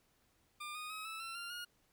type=tone with pitch steps; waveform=20% pulse; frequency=1200 / 1235.9 / 1272.8 / 1310.9 / 1350.1 / 1390.4 / 1432 Hz; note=D6 / D#6 / D#6 / E6 / E6 / F6 / F6; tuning=+37 / -12 / +39 / -10 / +41 / -8 / +43 cents; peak=-38 dBFS; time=0.6-1.65 s; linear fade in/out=10 ms; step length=150 ms; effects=pink hiss -74 dBFS RMS until 1.92 s